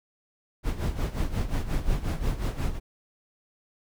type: noise with tremolo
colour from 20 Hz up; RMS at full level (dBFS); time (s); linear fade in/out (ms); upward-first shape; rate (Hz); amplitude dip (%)
brown; -24; 0.63-2.8; 50; sine; 5.6; 75
effects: none